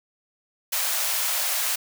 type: high-pass noise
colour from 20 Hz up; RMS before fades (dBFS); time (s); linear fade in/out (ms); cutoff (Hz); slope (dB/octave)
white; -25; 0.72-1.76; 10; 550; 48
effects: none